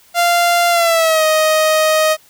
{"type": "tone with pitch glide", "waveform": "sawtooth", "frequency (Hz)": [694, 625.5], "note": ["F5", "D#5"], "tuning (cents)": [-11, 9], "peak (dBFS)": -7, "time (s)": [0.14, 2.17], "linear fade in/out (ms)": 50, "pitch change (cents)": -180, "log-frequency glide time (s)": [0.7, 1.24], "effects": ["white hiss -49 dBFS RMS until 2.29 s"]}